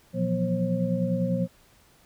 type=tone cluster; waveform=sine; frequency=119.6 / 170 / 180 / 241.8 / 535 Hz; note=A#2 / F3 / F#3 / B3 / C5; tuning=+45 / -46 / -47 / -36 / +38 cents; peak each=-32 / -31 / -26 / -32 / -30 dBFS; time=0.13-1.48 s; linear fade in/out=50 ms; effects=pink hiss -59 dBFS RMS until 2.05 s